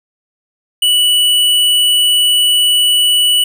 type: tone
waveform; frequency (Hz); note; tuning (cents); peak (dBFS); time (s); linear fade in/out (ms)
square; 2954; F#7; -3; -9; 0.82-3.44; 5
effects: none